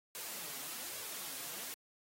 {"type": "noise with flanger", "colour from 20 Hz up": "white", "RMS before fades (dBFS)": -44, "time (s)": [0.15, 1.74], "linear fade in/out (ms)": 0, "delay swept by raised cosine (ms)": [1.8, 7.4], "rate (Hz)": 1.2, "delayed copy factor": 0.5, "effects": ["high-pass 150 Hz 12 dB/octave", "AAC 48 kbps"]}